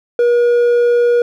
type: tone with hard clipping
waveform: sine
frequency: 479.3 Hz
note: A#4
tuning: 48 cents sharp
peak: -10 dBFS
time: 0.19-1.22 s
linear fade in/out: 2 ms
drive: 3 dB
effects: none